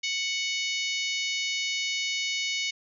harmonic tone, 740 Hz, F#5, in tune, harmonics 3 / 4 / 5 / 6 / 7 / 8 / 9, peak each -31 / -33 / -35 / -37 / -38 / -39 / -40 dBFS, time 0.03-2.71 s, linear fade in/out 10 ms, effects none

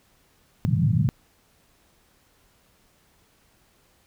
white band-pass noise, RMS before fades -21 dBFS, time 0.65-1.09 s, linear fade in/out 0 ms, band 100 to 180 Hz, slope 48 dB/octave, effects pink hiss -62 dBFS RMS until 4.06 s

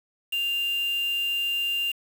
sine tone with quantisation, 2794 Hz, F7, in tune, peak -24 dBFS, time 0.32-1.92 s, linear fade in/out 10 ms, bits 6, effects none

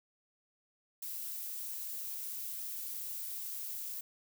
violet noise, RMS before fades -41 dBFS, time 1.02-4.01 s, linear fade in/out 5 ms, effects none

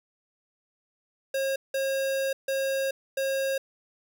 square tone bursts at uneven times, 540 Hz, C#5, 45 cents flat, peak -26 dBFS, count 4, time 1.34-1.56 / 1.74-2.33 / 2.48-2.91 / 3.17-3.58 s, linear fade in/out 5 ms, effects none

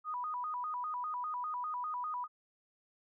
sine tone with vibrato, 1105 Hz, C#6, 6 cents flat, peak -35 dBFS, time 0.04-2.28 s, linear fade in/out 50 ms, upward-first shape square, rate 5 Hz, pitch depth 200 cents each way, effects none

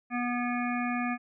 harmonic tone, 243.5 Hz, B3, 24 cents flat, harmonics 1 / 3 / 5 / 7 / 9 / 10, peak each -30 / -35 / -37 / -38 / -40 / -40 dBFS, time 0.1-1.18 s, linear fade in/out 50 ms, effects none

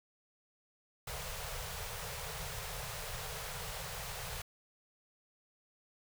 pink band-stop noise, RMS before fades -42 dBFS, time 1.07-4.42 s, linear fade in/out 5 ms, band 170 to 420 Hz, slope 96 dB/octave, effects none

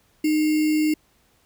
sine tone with sample-and-hold, 307.3 Hz, D#4, 21 cents flat, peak -17 dBFS, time 0.24-0.94 s, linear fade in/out 5 ms, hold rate 2450 Hz, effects pink hiss -62 dBFS RMS until 1.45 s

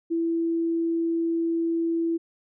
sine tone, 332.4 Hz, E4, 15 cents sharp, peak -22 dBFS, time 0.1-2.18 s, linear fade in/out 20 ms, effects none

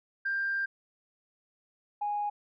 sine tone pair in turn, 1589 / 826.8 Hz, G6 / G#5, +23 / -8 cents, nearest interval major seventh, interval 1131 cents, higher first, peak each -27 / -28 dBFS, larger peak first, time 0.25-0.66 / 2.01-2.3 s, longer first, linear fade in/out 10 ms, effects tanh soft clip ceiling -23 dBFS

